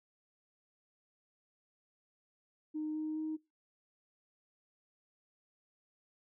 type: tone with pitch steps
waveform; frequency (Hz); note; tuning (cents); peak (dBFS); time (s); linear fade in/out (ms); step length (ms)
sine; 307.7 / 310.2 / 312.7; D#4 / D#4 / D#4; -19 / -5 / +9; -34; 2.74-3.37; 20; 210
effects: noise-tail reverb RT60 0.2 s tail -20 dB re dry + tanh soft clip ceiling -30 dBFS